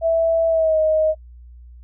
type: tone with pitch glide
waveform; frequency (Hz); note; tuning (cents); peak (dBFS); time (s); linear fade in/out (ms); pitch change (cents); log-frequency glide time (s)
sine; 658 to 626.1; E5 to D#5; -3 to +11; -14; 0.01-1.15; 50; -86; 0.48-0.79
effects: noise-tail reverb RT60 0.1 s tail -26 dB re dry + added 60 Hz sine -39 dBFS peak until 1.83 s